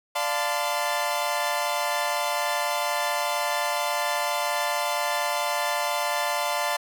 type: chord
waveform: sawtooth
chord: D minor seventh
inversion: none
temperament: equal with one note detuned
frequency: 587.3 / 698.5 / 880 / 1025.6 Hz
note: D5 / F5 / A5 / C6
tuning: 0 / 0 / 0 / -35 cents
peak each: -26 dBFS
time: 0.15-6.77 s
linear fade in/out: 10 ms
effects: none